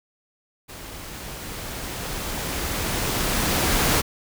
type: noise with level ramp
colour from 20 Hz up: pink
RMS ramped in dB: -39 to -19 dBFS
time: 0.68-4.02 s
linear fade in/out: 20 ms
effects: none